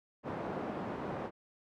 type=band-pass noise; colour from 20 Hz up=pink; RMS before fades=-39 dBFS; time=0.23-1.31 s; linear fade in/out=50 ms; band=180 to 1000 Hz; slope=12 dB/octave; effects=none